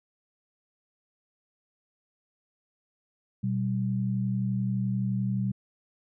sine tone pair together, 121.9 / 193.5 Hz, B2 / G3, -22 / -22 cents, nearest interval minor sixth, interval 800 cents, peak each -28 dBFS, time 3.43-5.52 s, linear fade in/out 10 ms, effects none

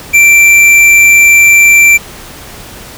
sine tone with tanh clipping, 2349 Hz, D7, in tune, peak -3 dBFS, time 0.13-1.98 s, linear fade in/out 20 ms, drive 13 dB, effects pink hiss -29 dBFS RMS until 2.97 s

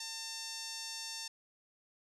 sawtooth tone with band-pass filter, 900 Hz, A5, 39 cents sharp, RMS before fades -43 dBFS, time 0-1.28 s, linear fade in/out 5 ms, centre 5700 Hz, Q 2.6, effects none

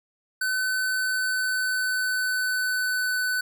square tone with pitch glide, 1516 to 1502.9 Hz, F#6 to F#6, +42 to +27 cents, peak -24 dBFS, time 0.41-3.41 s, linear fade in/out 5 ms, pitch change -15 cents, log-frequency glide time 0.86-3.18 s, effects none

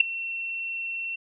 sine tone with ADSR envelope, 2711 Hz, E7, 48 cents sharp, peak -9 dBFS, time 0-1.16 s, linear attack 7 ms, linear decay 6 ms, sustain -20 dB, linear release 9 ms, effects none

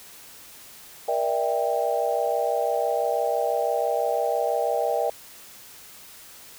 sine chord, E half-diminished seventh, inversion second, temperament just, 474.7 / 593.3 / 659.3 / 791.1 Hz, Bb4 / D5 / E5 / G5, +31 / +18 / 0 / +16 cents, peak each -27 dBFS, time 1.08-5.1 s, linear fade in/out 5 ms, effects white hiss -46 dBFS RMS until 6.58 s

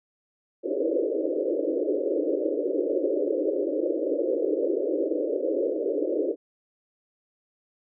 white band-pass noise, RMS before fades -26 dBFS, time 0.63-6.36 s, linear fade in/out 50 ms, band 290 to 570 Hz, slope 96 dB/octave, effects none

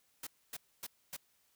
white noise bursts, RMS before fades -43 dBFS, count 4, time 0.23-1.166 s, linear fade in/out 5 ms, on 39 ms, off 260 ms, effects white hiss -73 dBFS RMS until 1.55 s

